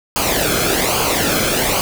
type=noise with flanger; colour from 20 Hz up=pink; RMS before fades=-17 dBFS; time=0.16-1.81 s; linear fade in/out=0 ms; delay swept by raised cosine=0.53 to 1.09 ms; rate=1.2 Hz; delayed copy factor=-0.65; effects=none